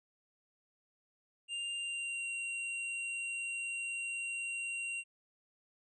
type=tone with pitch glide; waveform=square; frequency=2794 to 2756 Hz; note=F7 to F7; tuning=0 to -24 cents; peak=-37 dBFS; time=1.48-5.04 s; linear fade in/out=50 ms; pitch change=-24 cents; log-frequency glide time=1.75-2.27 s; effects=resampled to 22050 Hz